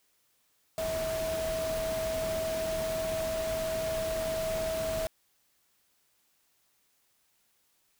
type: tone in noise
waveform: sine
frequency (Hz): 645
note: E5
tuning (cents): -38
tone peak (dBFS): -30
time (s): 0.78-5.07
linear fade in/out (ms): 0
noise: pink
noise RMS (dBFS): -38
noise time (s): 0.78-5.07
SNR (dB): +5
effects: white hiss -71 dBFS RMS until 7.99 s

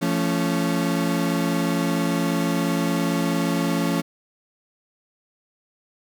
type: chord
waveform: 35% pulse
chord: F augmented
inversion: none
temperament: equal with one note detuned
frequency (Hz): 171.12 / 220 / 277.2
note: F3 / A3 / C#4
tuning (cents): -35 / 0 / 0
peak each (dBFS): -22 / -25 / -23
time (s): 0.01-4.02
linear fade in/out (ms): 20
effects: none

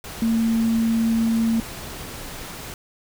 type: tone in noise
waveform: sine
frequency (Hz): 227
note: A#3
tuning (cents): -46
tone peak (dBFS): -17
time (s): 0.22-1.6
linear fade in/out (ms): 2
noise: pink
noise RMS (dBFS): -35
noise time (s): 0.04-2.74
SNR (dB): +15
effects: none

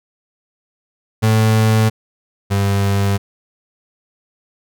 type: tone pair in turn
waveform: 35% pulse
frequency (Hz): 110 / 99.4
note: A2 / G2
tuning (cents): 0 / +25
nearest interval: major second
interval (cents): 175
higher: first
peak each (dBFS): -9 / -12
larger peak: first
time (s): 1.22-1.9 / 2.5-3.18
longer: neither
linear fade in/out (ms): 20
effects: none

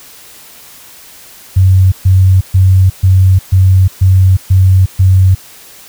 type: tone bursts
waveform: sine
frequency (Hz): 94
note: F#2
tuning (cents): +28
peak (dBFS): -3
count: 8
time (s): 1.56-5.35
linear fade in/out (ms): 10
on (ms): 360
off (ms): 130
effects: white hiss -36 dBFS RMS until 5.88 s

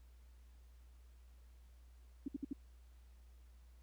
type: tone bursts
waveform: sine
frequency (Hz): 277.2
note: C#4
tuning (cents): 0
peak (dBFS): -37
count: 4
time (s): 2.26-2.531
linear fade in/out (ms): 5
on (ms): 22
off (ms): 61
effects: added 60 Hz sine -58 dBFS peak until 3.82 s + pink hiss -75 dBFS RMS until 3.82 s

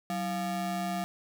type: ring-modulated tone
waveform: square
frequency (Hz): 256.5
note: C4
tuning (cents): -34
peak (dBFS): -28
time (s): 0.1-1.04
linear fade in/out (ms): 0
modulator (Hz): 444
effects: 9-bit

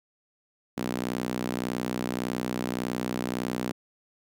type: tone with high-pass filter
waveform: sawtooth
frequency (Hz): 61.74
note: B1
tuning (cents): 0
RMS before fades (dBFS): -31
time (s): 0.77-3.72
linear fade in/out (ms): 10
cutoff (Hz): 230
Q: 1.8
effects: none

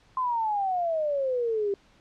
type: exponential sweep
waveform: sine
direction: down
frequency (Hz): 1046.5 to 392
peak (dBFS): -24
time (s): 0.17-1.74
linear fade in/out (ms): 2
effects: pink hiss -60 dBFS RMS until 2 s + low-pass 5000 Hz 12 dB/octave

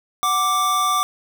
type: tone pair together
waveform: square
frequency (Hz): 740.8 / 1174.7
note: F#5 / D6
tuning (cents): +2 / 0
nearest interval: minor sixth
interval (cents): 798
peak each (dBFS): -27 / -18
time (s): 0.23-1.03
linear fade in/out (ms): 0
effects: 9-bit

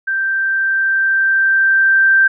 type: tone with level ramp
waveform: sine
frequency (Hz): 1568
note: G6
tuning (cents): 0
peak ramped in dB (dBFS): -15 to -7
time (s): 0.07-2.28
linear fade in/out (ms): 10
effects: none

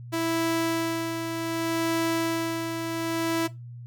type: tone with tremolo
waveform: sawtooth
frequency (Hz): 329.6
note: E4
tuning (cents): 0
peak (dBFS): -19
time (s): 0.12-3.48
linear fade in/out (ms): 20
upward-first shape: sine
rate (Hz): 0.66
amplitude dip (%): 50
effects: noise-tail reverb RT60 0.2 s tail -17 dB re dry + added 120 Hz sine -38 dBFS peak until 3.86 s

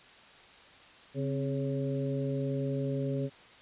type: harmonic tone with a mistuned harmonic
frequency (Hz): 138.59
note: C#3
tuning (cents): 0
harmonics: 1 / 2 / 3 / 4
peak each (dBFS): -32 / -35 / -37 / -38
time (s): 1.14-3.3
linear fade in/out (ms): 50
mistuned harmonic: 2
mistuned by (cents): -75
effects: white hiss -54 dBFS RMS until 3.61 s + resampled to 8000 Hz

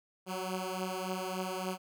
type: beating tone pair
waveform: 10% pulse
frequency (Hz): 185 / 188.5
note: F#3 / F#3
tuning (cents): 0 / +32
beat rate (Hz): 3.5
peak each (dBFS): -28 / -31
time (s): 0.26-1.78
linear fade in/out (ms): 50
effects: none

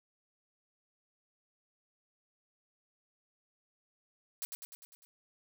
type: noise with echo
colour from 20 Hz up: blue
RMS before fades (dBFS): -38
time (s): 4.42-4.45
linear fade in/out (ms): 0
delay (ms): 100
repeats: 6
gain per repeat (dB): -4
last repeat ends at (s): 5.05
effects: none

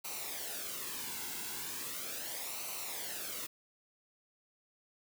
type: noise with flanger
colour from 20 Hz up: white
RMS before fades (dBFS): -41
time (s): 0.04-3.47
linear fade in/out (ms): 10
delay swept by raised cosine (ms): 0.58 to 1.68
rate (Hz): 0.38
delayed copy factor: -0.65
effects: none

